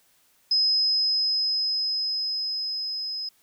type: tone with level ramp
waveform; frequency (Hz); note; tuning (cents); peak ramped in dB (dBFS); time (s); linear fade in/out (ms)
sine; 5080; D#8; +35; -18 to -29; 0.51-3.29; 5
effects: white hiss -63 dBFS RMS until 3.42 s